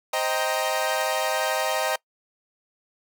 sawtooth chord, C minor seventh, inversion none, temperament equal with one note detuned, 523.3 / 625.5 / 784 / 932.3 Hz, C5 / Eb5 / G5 / Bb5, 0 / +9 / 0 / 0 cents, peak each -26 / -23 / -25 / -26 dBFS, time 0.13-1.96 s, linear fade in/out 5 ms, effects noise-tail reverb RT60 0.1 s tail -23 dB re dry

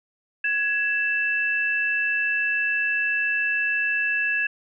sine tone pair together, 1671.3 / 2653 Hz, G#6 / E7, +10 / +10 cents, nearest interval minor sixth, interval 800 cents, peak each -23 / -24 dBFS, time 0.44-4.47 s, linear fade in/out 5 ms, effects none

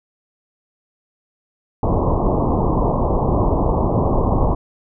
pink low-pass noise, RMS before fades -17 dBFS, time 1.83-4.55 s, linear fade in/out 2 ms, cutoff 1100 Hz, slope 96 dB/octave, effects none

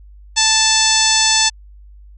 harmonic tone, 880 Hz, A5, in tune, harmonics 1 / 2 / 3 / 4 / 5 / 6 / 7 / 8 / 9, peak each -21 / -22 / -22 / -19 / -19 / -19 / -18 / -23 / -21 dBFS, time 0.36-1.5 s, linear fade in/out 20 ms, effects added 50 Hz sine -38 dBFS peak until 2.17 s

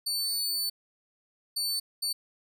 sawtooth tone bursts at uneven times, 4501 Hz, C#8, 26 cents sharp, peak -25 dBFS, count 3, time 0.06-0.7 / 1.56-1.8 / 2.02-2.13 s, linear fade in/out 10 ms, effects none

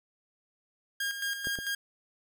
sawtooth tone with tremolo, 1619 Hz, G#6, 45 cents flat, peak -26 dBFS, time 1-1.75 s, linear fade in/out 5 ms, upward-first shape square, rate 4.5 Hz, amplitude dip 55%
clicks, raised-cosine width 2 ms, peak -26 dBFS, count 2, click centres 1.471 / 1.588 s
effects none

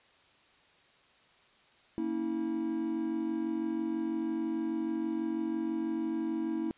triangle tone cluster, 231.6 / 277.3 / 323.6 Hz, A#3 / C#4 / E4, -11 / +1 / -32 cents, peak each -35 / -37 / -30 dBFS, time 1.98-6.71 s, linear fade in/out 0 ms, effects white hiss -63 dBFS RMS until 6.77 s + resampled to 8000 Hz

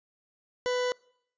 40% pulse tone, 496.9 Hz, B4, 11 cents sharp, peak -25 dBFS, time 0.66-0.92 s, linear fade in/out 0 ms, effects noise-tail reverb RT60 0.7 s tail -25 dB re dry + resampled to 16000 Hz

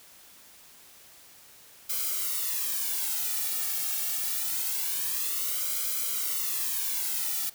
blue noise with flanger, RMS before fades -30 dBFS, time 1.89-7.5 s, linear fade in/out 10 ms, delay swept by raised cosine 1.1 to 2.01 ms, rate 0.25 Hz, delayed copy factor -0.85, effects white hiss -53 dBFS RMS until 7.54 s

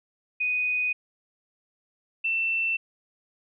sine tone pair in turn, 2489 / 2680 Hz, D#7 / E7, 0 / +28 cents, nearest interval minor second, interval 128 cents, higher second, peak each -23 dBFS, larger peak neither, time 0.4-0.93 / 2.24-2.77 s, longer neither, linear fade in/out 10 ms, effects none

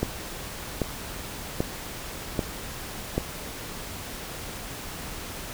click train, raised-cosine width 2 ms, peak -10 dBFS, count 5, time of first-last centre 0.03-3.18 s, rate 1.27 Hz, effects pink hiss -37 dBFS RMS until 5.53 s

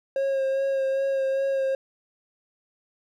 triangle tone with vibrato, 540 Hz, C#5, 45 cents flat, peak -20 dBFS, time 0.16-1.75 s, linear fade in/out 2 ms, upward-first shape sine, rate 2.5 Hz, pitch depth 20 cents each way, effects none

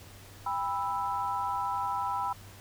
sine chord, E minor, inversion first, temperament equal with one note detuned, 800.5 / 987.8 / 1318.5 Hz, G5 / B5 / E6, +36 / 0 / 0 cents, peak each -34 / -31 / -36 dBFS, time 0.46-2.33 s, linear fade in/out 5 ms, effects added 97 Hz sine -51 dBFS peak until 2.6 s + pink hiss -52 dBFS RMS until 2.6 s

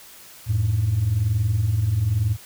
sine tone pair together, 88.2 / 109.24 Hz, F2 / A2, +18 / -12 cents, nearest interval major third, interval 370 cents, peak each -23 / -18 dBFS, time 0.46-2.37 s, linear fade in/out 50 ms, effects tanh soft clip ceiling -13 dBFS + white hiss -45 dBFS RMS until 2.45 s

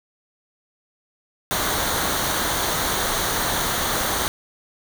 pink noise with comb filter, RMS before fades -23 dBFS, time 1.51-4.28 s, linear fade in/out 0 ms, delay 0.39 ms, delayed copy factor -0.55, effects none

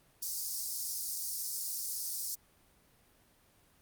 pink high-pass noise, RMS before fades -37 dBFS, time 0.22-2.35 s, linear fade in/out 5 ms, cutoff 4800 Hz, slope 48 dB/octave, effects pink hiss -66 dBFS RMS until 3.81 s + Opus 32 kbps

